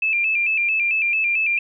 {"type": "tone with vibrato", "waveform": "sine", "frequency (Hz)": 2497, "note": "D#7", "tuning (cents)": 6, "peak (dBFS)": -17, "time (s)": [0.02, 1.59], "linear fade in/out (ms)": 5, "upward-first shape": "square", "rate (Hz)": 4.5, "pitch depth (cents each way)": 78, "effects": []}